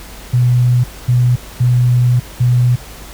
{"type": "tone bursts at uneven times", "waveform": "sine", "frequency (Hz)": 123.2, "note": "B2", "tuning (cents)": -4, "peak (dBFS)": -8, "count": 4, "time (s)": [[0.33, 0.84], [1.08, 1.36], [1.6, 2.2], [2.4, 2.76]], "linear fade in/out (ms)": 10, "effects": ["added 50 Hz sine -34 dBFS peak until 3.13 s", "pink hiss -35 dBFS RMS until 3.13 s"]}